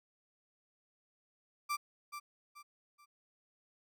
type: tone with echo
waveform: 35% pulse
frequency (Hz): 1175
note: D6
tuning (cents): +1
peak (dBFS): -31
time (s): 1.69-1.77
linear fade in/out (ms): 20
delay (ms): 430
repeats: 3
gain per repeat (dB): -9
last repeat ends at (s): 3.06
effects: none